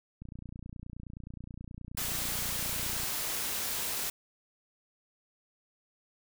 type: click train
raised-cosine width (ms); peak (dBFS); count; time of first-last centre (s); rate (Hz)
5; -31; 84; 0.22-3.034; 29.5
type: noise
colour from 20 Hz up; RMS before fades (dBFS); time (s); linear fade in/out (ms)
white; -34; 1.97-4.1; 5
effects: none